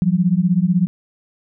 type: beating tone pair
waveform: sine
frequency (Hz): 171.2 / 187.2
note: F3 / F#3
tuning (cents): -34 / +20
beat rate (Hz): 16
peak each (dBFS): -16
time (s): 0.02-0.87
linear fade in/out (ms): 0
effects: none